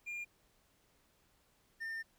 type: tone pair in turn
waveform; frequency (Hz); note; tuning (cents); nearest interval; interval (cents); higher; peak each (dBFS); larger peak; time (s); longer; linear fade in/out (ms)
triangle; 2407 / 1806.7; D7 / A6; +42 / +45; perfect fourth; 497; first; -38 / -37; second; 0.06-0.25 / 1.8-2.03; second; 20
effects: pink hiss -72 dBFS RMS until 2.18 s